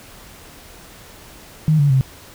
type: tone with pitch steps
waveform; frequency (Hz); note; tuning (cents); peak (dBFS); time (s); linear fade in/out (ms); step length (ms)
sine; 155.56 / 143.48 / 132.33; D#3 / D3 / C3; 0 / -40 / +20; -11; 1.68-2.01; 0; 110
effects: pink hiss -42 dBFS RMS until 2.34 s